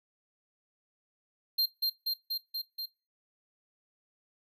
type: tone with echo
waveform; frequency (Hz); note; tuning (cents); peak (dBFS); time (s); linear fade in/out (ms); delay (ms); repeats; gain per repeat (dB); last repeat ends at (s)
square; 4186; C8; 0; -25; 1.58-1.66; 10; 240; 5; -2; 2.86
effects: noise-tail reverb RT60 0.3 s tail -22 dB re dry